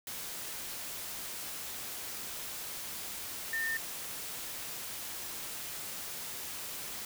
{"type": "tone in noise", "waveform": "sine", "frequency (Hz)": 1810, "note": "A6", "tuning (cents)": 48, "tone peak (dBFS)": -31, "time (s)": [3.53, 3.77], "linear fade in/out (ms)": 2, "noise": "white", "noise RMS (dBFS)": -41, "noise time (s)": [0.07, 7.05], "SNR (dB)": 7, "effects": []}